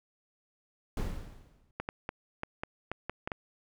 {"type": "noise with exponential decay", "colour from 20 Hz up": "brown", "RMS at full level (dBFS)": -30, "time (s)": [0.97, 1.71], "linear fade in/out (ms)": 2, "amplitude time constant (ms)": 160}
{"type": "clicks", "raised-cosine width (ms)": 0.5, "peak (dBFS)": -19, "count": 9, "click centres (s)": [1.8, 1.889, 2.091, 2.434, 2.635, 2.916, 3.096, 3.275, 3.318]}
{"effects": []}